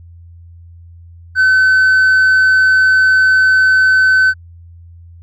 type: tone with hard clipping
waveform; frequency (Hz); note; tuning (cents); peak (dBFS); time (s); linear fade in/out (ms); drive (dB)
triangle; 1522; F#6; +48; -6; 1.35-4.34; 50; 1
effects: added 85 Hz sine -35 dBFS peak until 5.22 s